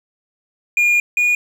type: tone pair in turn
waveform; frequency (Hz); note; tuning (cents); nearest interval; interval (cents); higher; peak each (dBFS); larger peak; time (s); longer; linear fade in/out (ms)
triangle; 2423 / 2445; D#7 / D#7; -47 / -31; unison; 16; second; -10 / -11; first; 0.77-1 / 1.17-1.35; first; 2
effects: 8-bit